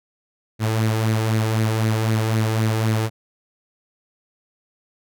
sawtooth tone with flanger, 110.5 Hz, A2, 8 cents sharp, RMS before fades -20 dBFS, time 0.59-3.1 s, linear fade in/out 50 ms, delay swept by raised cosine 0.46 to 2.46 ms, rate 3.9 Hz, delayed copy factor +0.5, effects none

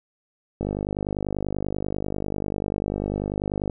click train, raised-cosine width 2 ms, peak -13 dBFS, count 156, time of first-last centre 0.61-3.698 s, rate 50.2 Hz, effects none

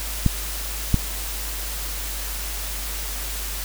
clicks, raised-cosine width 5 ms, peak -4 dBFS, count 2, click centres 0.263 / 0.943 s, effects added 50 Hz sine -30 dBFS peak until 3.64 s + white hiss -31 dBFS RMS until 3.64 s

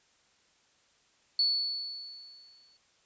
sine tone with exponential decay, 4435 Hz, C#8, in tune, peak -22 dBFS, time 1.39-2.77 s, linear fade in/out 2 ms, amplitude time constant 300 ms, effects white hiss -67 dBFS RMS until 3.05 s + resampled to 16000 Hz

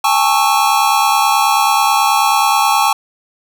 square chord, A major seventh, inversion third, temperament equal with one note detuned, 810.7 / 880 / 1108.7 / 1318.5 Hz, G#5 / A5 / C#6 / E6, -42 / 0 / 0 / 0 cents, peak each -16 / -16 / -16 / -22 dBFS, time 0.04-2.93 s, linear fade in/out 5 ms, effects none

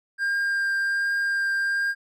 triangle tone with vibrato, 1600 Hz, G6, 35 cents sharp, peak -20 dBFS, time 0.18-1.95 s, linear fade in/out 50 ms, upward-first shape triangle, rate 1.3 Hz, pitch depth 11 cents each way, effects none

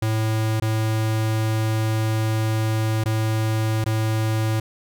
square tone with dropouts, 110 Hz, A2, in tune, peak -20 dBFS, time 0.02-4.6 s, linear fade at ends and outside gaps 5 ms, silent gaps 0.6-0.62 / 3.039-3.057 / 3.842-3.86 s, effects none

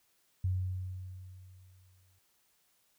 sine tone with exponential decay, 92.5 Hz, F#2, in tune, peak -27 dBFS, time 0.44-2.19 s, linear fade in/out 5 ms, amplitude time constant 380 ms, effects white hiss -72 dBFS RMS until 2.98 s

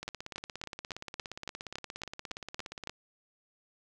two click trains, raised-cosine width 0.2 ms, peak -19 / -23 dBFS, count 11 / 50, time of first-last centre 0.08-2.873 / 0.03-2.895 s, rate 3.58 / 17.1 Hz, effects none

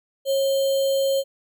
sine tone with sample-and-hold, 545 Hz, C#5, 29 cents flat, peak -18 dBFS, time 0.25-1.24 s, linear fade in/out 50 ms, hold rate 3675 Hz, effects none

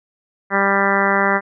harmonic tone, 197.5 Hz, G3, 13 cents sharp, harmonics 1 / 2 / 3 / 4 / 5 / 6 / 7 / 8 / 9 / 10, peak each -23 / -23 / -23 / -23 / -23 / -23 / -23 / -23 / -23 / -23 dBFS, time 0.5-1.41 s, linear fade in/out 50 ms, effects none

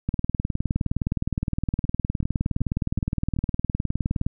two click trains, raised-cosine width 5 ms, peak -19 / -11 dBFS, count 5 / 82, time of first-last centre 1.85-3.365 / 0.09-4.265 s, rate 2.64 / 19.4 Hz, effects none

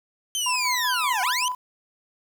20% pulse linear two-way sweep, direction down then up, 3136 to 709 to 3136 Hz, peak -18 dBFS, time 0.35-1.48 s, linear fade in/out 0 ms, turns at 1.22 s
sine tone with tremolo, 1000 Hz, B5, 21 cents sharp, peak -24 dBFS, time 0.46-1.55 s, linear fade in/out 5 ms, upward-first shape square, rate 5.2 Hz, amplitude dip 45%
effects 8-bit

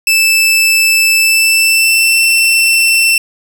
sawtooth tone with pitch glide, 2637 to 2686 Hz, E7 to E7, 0 to +32 cents, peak -4 dBFS, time 0.07-3.18 s, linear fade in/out 2 ms, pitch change +32 cents, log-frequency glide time 1.17-2.24 s, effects none

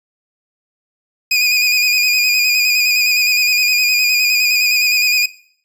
25% pulse tone with vibrato, 2466 Hz, D#7, 16 cents flat, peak -8 dBFS, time 1.31-5.26 s, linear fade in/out 5 ms, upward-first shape square, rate 9.7 Hz, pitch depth 31 cents each way, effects noise-tail reverb RT60 0.6 s tail -20 dB re dry + resampled to 32000 Hz

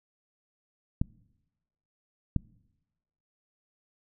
clicks, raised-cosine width 5 ms, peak -13 dBFS, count 2, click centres 1.015 / 2.363 s, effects noise-tail reverb RT60 1.0 s tail -24 dB re dry

